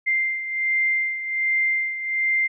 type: beating tone pair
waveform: sine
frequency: 2093 / 2094.3 Hz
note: C7 / C7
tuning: 0 / +1 cents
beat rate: 1.3 Hz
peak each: -21 / -27 dBFS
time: 0.06-2.48 s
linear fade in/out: 20 ms
effects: none